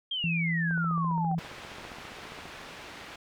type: exponential sweep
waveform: sine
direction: down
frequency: 3250 to 746 Hz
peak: -29 dBFS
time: 0.11-1.35 s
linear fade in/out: 5 ms
type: tone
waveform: sine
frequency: 166.9 Hz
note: E3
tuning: 22 cents sharp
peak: -27 dBFS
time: 0.24-1.39 s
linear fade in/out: 0 ms
type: click train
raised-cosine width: 1 ms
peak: -31 dBFS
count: 27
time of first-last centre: 0.71-2.455 s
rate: 14.9 Hz
type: low-pass noise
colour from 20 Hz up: white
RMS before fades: -45 dBFS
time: 1.38-3.16 s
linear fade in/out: 5 ms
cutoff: 2600 Hz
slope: 12 dB/octave
effects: none